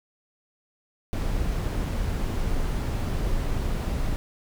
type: noise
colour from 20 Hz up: brown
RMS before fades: -26 dBFS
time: 1.13-4.16 s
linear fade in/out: 0 ms
effects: none